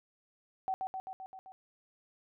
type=tone with echo; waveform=sine; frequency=760 Hz; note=F#5; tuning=46 cents sharp; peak=-30 dBFS; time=0.68-0.74 s; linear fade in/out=0 ms; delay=130 ms; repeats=6; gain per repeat=-3 dB; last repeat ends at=1.52 s; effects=none